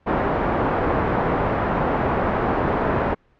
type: low-pass noise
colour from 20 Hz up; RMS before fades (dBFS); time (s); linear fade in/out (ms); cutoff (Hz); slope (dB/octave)
white; -21; 0.06-3.15; 20; 930; 12
effects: pink hiss -60 dBFS RMS until 3.39 s + low-pass 2000 Hz 12 dB/octave